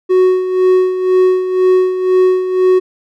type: tone with tremolo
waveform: triangle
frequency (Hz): 370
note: F#4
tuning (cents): 0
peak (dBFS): -4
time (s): 0.09-2.8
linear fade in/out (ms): 20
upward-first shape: sine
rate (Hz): 2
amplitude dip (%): 65
effects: none